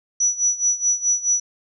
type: tone with tremolo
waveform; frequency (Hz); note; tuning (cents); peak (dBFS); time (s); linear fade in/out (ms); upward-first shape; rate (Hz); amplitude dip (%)
sine; 5900; F#8; -6; -14; 0.2-1.4; 5; sine; 4.7; 85
effects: none